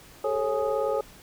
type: tone cluster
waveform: sine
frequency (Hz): 401.5 / 439.5 / 549 / 835 / 1245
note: G4 / A4 / C#5 / G#5 / D#6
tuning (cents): +41 / -2 / -17 / +9 / +1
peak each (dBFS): -33 / -28 / -27 / -33 / -35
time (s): 0.24-1.01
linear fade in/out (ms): 5
effects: pink hiss -50 dBFS RMS until 1.22 s